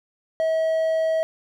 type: tone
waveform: triangle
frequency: 643 Hz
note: E5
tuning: 43 cents flat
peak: -17 dBFS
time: 0.4-1.23 s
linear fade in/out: 0 ms
effects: none